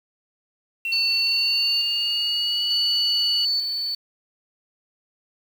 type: tone with pitch glide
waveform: sine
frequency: 2717 to 2929 Hz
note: F7 to F#7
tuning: -48 to -18 cents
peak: -23 dBFS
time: 0.85-3.45 s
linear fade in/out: 2 ms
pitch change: +130 cents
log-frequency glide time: 1.13-2.66 s
type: tone with tremolo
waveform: sine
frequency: 4479 Hz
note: C#8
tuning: 17 cents sharp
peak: -19 dBFS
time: 0.92-3.95 s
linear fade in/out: 5 ms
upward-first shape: square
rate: 0.56 Hz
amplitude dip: 40%
effects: tanh soft clip ceiling -12 dBFS + 7-bit